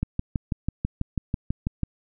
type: click train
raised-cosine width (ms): 5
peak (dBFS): -12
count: 12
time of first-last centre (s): 0.03-1.833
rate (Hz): 6.1
effects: none